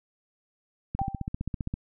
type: click train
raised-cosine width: 5 ms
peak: -18 dBFS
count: 13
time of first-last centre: 0.95-1.739 s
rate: 15.2 Hz
type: tone with exponential decay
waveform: sine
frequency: 784 Hz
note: G5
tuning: in tune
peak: -24 dBFS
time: 0.99-1.28 s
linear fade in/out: 0 ms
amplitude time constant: 61 ms
effects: none